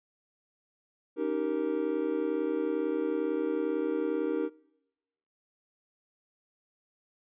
triangle chord, Eb dominant seventh, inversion third, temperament just, 280 / 311.1 / 388.9 / 466.7 Hz, Db4 / Eb4 / G4 / Bb4, +18 / 0 / -14 / +2 cents, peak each -35 / -30 / -32 / -30 dBFS, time 1.16-4.5 s, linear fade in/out 50 ms, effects noise-tail reverb RT60 1.0 s tail -25 dB re dry + resampled to 8000 Hz

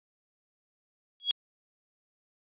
sine tone with exponential growth, 3322 Hz, G#7, in tune, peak -17 dBFS, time 1.2-1.31 s, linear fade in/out 0 ms, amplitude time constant 22 ms, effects tanh soft clip ceiling -18 dBFS + resampled to 8000 Hz

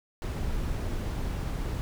brown noise, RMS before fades -31 dBFS, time 0.22-1.81 s, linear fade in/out 0 ms, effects none

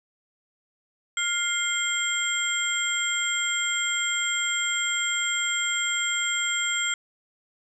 sine tone cluster, 1405 / 2102 / 3209 / 7510 Hz, F6 / C7 / G7 / A#8, +10 / +7 / +40 / +12 cents, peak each -29 dBFS, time 1.17-6.94 s, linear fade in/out 2 ms, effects none

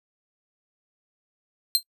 sawtooth tone with exponential decay, 4154 Hz, C8, 13 cents flat, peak -10 dBFS, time 1.75-1.83 s, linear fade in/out 0 ms, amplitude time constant 16 ms, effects noise-tail reverb RT60 0.1 s tail -25 dB re dry

